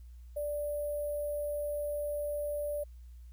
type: tone with sample-and-hold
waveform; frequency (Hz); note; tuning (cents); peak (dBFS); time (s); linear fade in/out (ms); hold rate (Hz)
sine; 587.3; D5; 0; -32; 0.36-2.84; 10; 11025
effects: added 60 Hz sine -47 dBFS peak until 3.32 s + white hiss -73 dBFS RMS until 3.32 s